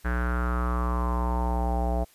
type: tone with low-pass filter sweep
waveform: square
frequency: 60.7 Hz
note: B1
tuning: 29 cents flat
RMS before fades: -26 dBFS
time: 0.04-2.05 s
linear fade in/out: 20 ms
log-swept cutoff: 1600 to 700 Hz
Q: 6.1
effects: white hiss -58 dBFS RMS until 2.14 s + resampled to 32000 Hz